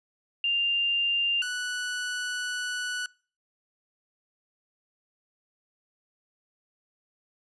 sine / sawtooth tone pair in turn, 2794 / 1480.1 Hz, F7 / F#6, 0 / 0 cents, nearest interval major seventh, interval 1100 cents, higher first, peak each -23 / -26 dBFS, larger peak first, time 0.44-1.42 / 1.42-3.06 s, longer second, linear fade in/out 2 ms, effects noise-tail reverb RT60 0.4 s tail -24 dB re dry + resampled to 22050 Hz

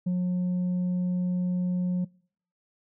triangle tone with tanh clipping, 180 Hz, F#3, 47 cents flat, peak -24 dBFS, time 0.06-2.05 s, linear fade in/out 10 ms, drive 7 dB, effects noise-tail reverb RT60 0.6 s tail -26 dB re dry

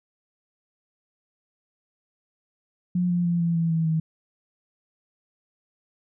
sine tone with pitch steps, 178.5 / 175.23 / 172.02 / 168.87 / 165.78 / 162.74 / 159.76 Hz, F3 / F3 / F3 / E3 / E3 / E3 / D#3, +38 / +6 / -26 / +42 / +10 / -22 / +46 cents, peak -20 dBFS, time 2.95-4 s, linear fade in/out 5 ms, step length 150 ms, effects none

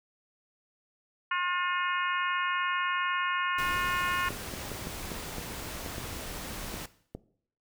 harmonic tone, 357.6 Hz, F4, 41 cents sharp, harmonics 3 / 4 / 5 / 6 / 7 / 8, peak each -30 / -31 / -34 / -39 / -39 / -39 dBFS, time 1.31-4.29 s, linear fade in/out 5 ms
pink noise, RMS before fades -39 dBFS, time 3.58-6.86 s, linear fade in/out 5 ms
clicks, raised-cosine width 2 ms, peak -24 dBFS, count 10, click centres 4.306 / 4.538 / 4.717 / 4.871 / 5.118 / 5.383 / 5.862 / 5.982 / 6.742 / 7.15 s
effects noise-tail reverb RT60 0.6 s tail -17 dB re dry

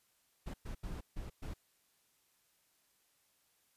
brown noise bursts at uneven times, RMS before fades -42 dBFS, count 5, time 0.46-0.54 / 0.65-0.75 / 0.83-1.01 / 1.16-1.3 / 1.42-1.54 s, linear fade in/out 10 ms, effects white hiss -74 dBFS RMS until 3.76 s + resampled to 32000 Hz

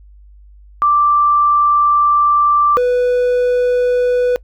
sine / triangle tone pair in turn, 1174.7 / 493.9 Hz, D6 / B4, 0 / 0 cents, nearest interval octave + minor third, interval 1500 cents, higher first, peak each -9 dBFS, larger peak neither, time 0.82-2.77 / 2.77-4.36 s, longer first, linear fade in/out 0 ms, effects noise-tail reverb RT60 0.1 s tail -23 dB re dry + added 50 Hz sine -39 dBFS peak until 4.43 s

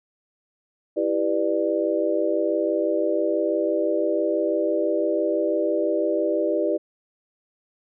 sine chord, E minor seventh, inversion none, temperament just, 329.6 / 395.6 / 494.4 / 593.3 Hz, E4 / G4 / B4 / D5, 0 / +16 / +2 / +18 cents, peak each -25 / -26 / -27 / -24 dBFS, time 0.96-6.78 s, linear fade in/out 20 ms, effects none

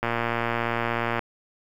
click train, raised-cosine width 0.5 ms, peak -10 dBFS, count 137, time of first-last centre 0.03-1.192 s, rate 117 Hz, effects 8-bit

